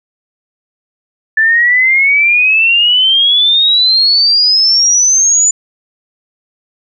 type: exponential sweep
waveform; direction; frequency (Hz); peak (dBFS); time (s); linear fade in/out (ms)
sine; up; 1749 to 7040; -6; 1.37-5.51; 5
effects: none